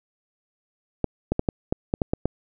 clicks, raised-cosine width 2 ms, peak -8 dBFS, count 9, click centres 1.043 / 1.32 / 1.394 / 1.488 / 1.725 / 1.939 / 2.018 / 2.135 / 2.256 s, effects none

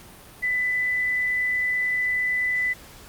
sine tone with frequency modulation, 1996 Hz, B6, 18 cents sharp, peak -21 dBFS, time 0.42-2.74 s, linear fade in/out 20 ms, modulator 29 Hz, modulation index 0.23, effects pink hiss -46 dBFS RMS until 3.08 s + Opus 48 kbps

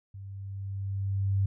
sine tone with level ramp, 98 Hz, G2, in tune, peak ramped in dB -40 to -22 dBFS, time 0.14-1.46 s, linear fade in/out 5 ms, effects none

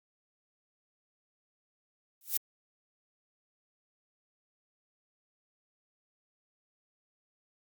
violet noise with exponential growth, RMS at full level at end -24 dBFS, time 2.21-2.37 s, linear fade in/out 2 ms, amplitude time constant 33 ms, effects Opus 48 kbps

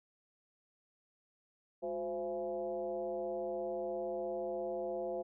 sine tone with frequency modulation, 520 Hz, C5, 11 cents flat, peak -35 dBFS, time 1.82-5.23 s, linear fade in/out 20 ms, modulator 157 Hz, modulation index 1.2, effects none

